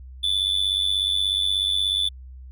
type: tone with amplitude modulation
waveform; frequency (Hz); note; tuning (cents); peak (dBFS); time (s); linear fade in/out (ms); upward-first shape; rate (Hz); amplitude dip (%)
triangle; 3492; A7; -14; -15; 0.23-2.09; 10; sine; 96.6; 80
effects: added 64 Hz sine -38 dBFS peak until 2.51 s